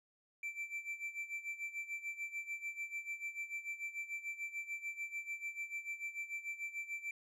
triangle tone with tremolo, 2338 Hz, D7, 8 cents flat, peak -36 dBFS, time 0.43-7.11 s, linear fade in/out 2 ms, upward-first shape sine, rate 6.8 Hz, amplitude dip 80%, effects resampled to 32000 Hz

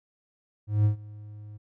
triangle tone with ADSR envelope, 105.1 Hz, G#2, 21 cents sharp, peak -15 dBFS, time 0.67-1.58 s, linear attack 180 ms, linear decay 110 ms, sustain -23 dB, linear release 17 ms, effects none

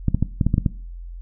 clicks, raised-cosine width 5 ms, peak -5 dBFS, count 8, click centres 0.083 / 0.146 / 0.226 / 0.412 / 0.466 / 0.541 / 0.581 / 0.662 s, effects noise-tail reverb RT60 0.4 s tail -18 dB re dry + added 43 Hz sine -32 dBFS peak until 1.21 s

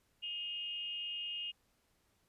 sine tone with frequency modulation, 2845 Hz, F7, 31 cents sharp, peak -38 dBFS, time 0.22-1.52 s, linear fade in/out 20 ms, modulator 326 Hz, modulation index 0.43, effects pink hiss -75 dBFS RMS until 2.28 s + resampled to 32000 Hz

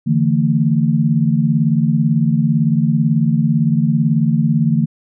sine chord, D suspended second, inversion none, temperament equal with one note detuned, 146.83 / 164.81 / 225.7 Hz, D3 / E3 / A3, 0 / 0 / +44 cents, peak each -16 dBFS, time 0.06-4.86 s, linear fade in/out 20 ms, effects none

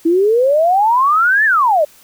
sine exponential two-way sweep, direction up then down, 320.4 to 1810 to 570 Hz, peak -9 dBFS, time 0.05-1.85 s, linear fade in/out 10 ms, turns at 1.45 s, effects white hiss -46 dBFS RMS until 2.03 s

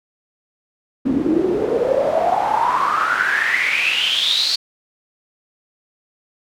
pink noise with band-pass filter sweep, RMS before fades -18 dBFS, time 1.05-4.56 s, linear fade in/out 10 ms, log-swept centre 260 to 4500 Hz, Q 10, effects none

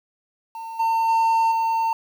triangle tone with level steps, 905 Hz, A5, 48 cents sharp, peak -29 / -16 / -14 / -17 dBFS, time 0.55-1.93 s, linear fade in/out 2 ms, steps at 0.79 / 1.08 / 1.51 s, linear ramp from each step 10 ms, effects 8-bit

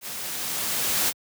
white noise with level ramp, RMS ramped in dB -35 to -22 dBFS, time 0.01-1.13 s, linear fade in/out 50 ms, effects high-pass 80 Hz 12 dB/octave

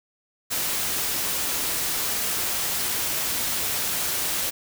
white noise, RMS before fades -26 dBFS, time 0.5-4.51 s, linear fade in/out 20 ms, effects none

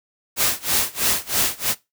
white noise with tremolo, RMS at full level -18 dBFS, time 0.36-1.75 s, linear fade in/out 50 ms, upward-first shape sine, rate 3.1 Hz, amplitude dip 95%, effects noise-tail reverb RT60 0.2 s tail -19 dB re dry

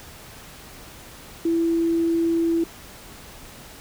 sine tone, 332.7 Hz, E4, 16 cents sharp, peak -18 dBFS, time 1.45-2.64 s, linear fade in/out 5 ms, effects pink hiss -43 dBFS RMS until 3.8 s

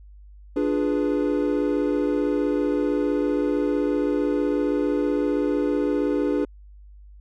triangle chord, D diminished seventh, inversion none, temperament equal, 293.7 / 349.2 / 415.3 / 493.9 Hz, D4 / F4 / Ab4 / Cb5, 0 / 0 / 0 / 0 cents, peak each -21 / -27 / -24 / -26 dBFS, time 0.56-6.45 s, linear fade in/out 5 ms, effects added 50 Hz sine -43 dBFS peak until 7.2 s

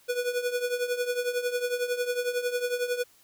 square tone with tremolo, 490 Hz, B4, 14 cents flat, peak -24 dBFS, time 0.08-3.04 s, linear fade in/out 20 ms, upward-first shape triangle, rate 11 Hz, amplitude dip 80%, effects white hiss -60 dBFS RMS until 3.23 s

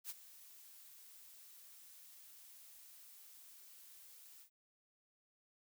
blue noise with ADSR envelope, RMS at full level -44 dBFS, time 0.04-4.5 s, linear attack 59 ms, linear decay 31 ms, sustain -15 dB, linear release 88 ms, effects none

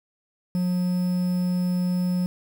triangle tone with quantisation, 180.1 Hz, F#3, 46 cents flat, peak -19 dBFS, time 0.55-2.26 s, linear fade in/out 0 ms, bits 7, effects none

